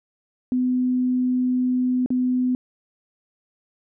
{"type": "tone with dropouts", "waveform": "sine", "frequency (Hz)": 252, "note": "B3", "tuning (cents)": 35, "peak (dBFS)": -18, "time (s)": [0.52, 2.55], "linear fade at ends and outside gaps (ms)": 1, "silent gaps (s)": [2.061, 2.104], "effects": []}